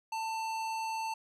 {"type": "tone with hard clipping", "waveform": "sine", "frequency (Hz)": 891, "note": "A5", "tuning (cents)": 22, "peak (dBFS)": -35, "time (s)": [0.12, 1.14], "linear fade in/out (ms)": 5, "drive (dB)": 16, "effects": []}